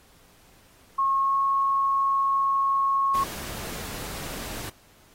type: tone with pitch glide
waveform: sine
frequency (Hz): 1086 to 1094.2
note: C#6 to C#6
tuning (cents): -36 to -23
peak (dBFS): -20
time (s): 0.98-3.24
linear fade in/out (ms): 10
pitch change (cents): +13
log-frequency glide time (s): 1.18-1.36
type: noise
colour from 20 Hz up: pink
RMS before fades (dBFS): -36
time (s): 3.14-4.7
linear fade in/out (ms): 10
effects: pink hiss -57 dBFS RMS until 5.14 s + AAC 48 kbps